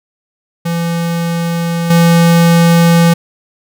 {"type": "tone with level steps", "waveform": "square", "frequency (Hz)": 168.9, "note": "E3", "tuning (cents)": 42, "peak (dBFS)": [-14, -6], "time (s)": [0.65, 3.14], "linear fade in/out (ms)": 10, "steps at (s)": 1.9, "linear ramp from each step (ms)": 5, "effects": []}